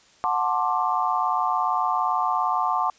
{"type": "chord", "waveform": "sine", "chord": "D dominant seventh", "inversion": "first", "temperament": "just", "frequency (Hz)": [734.2, 881, 1057.2, 1174.7], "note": ["F#5", "A5", "C6", "D6"], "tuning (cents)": [-14, 2, 18, 0], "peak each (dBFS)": -26, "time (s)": [0.24, 2.9], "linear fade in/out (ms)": 0, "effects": ["white hiss -56 dBFS RMS until 2.98 s", "resampled to 16000 Hz"]}